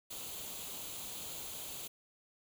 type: noise with comb filter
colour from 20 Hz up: white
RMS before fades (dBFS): -44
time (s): 0.1-1.88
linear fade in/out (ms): 10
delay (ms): 0.28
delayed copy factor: +0.6
effects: none